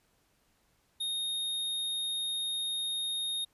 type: tone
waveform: square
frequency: 3708 Hz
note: A#7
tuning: 10 cents flat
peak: -32 dBFS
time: 1-3.45 s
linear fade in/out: 10 ms
effects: pink hiss -71 dBFS RMS until 3.53 s + resampled to 32000 Hz